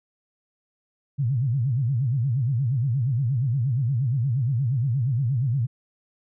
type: tone with vibrato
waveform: sine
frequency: 126.8 Hz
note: B2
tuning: 46 cents sharp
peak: -20 dBFS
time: 1.18-5.67 s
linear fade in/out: 20 ms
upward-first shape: sine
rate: 8.5 Hz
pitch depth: 220 cents each way
effects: none